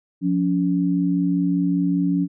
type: tone pair together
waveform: sine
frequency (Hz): 177.4 / 282.5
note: F3 / C#4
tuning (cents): +27 / +33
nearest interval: minor sixth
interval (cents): 806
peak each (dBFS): -20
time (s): 0.21-2.28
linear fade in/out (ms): 50
effects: none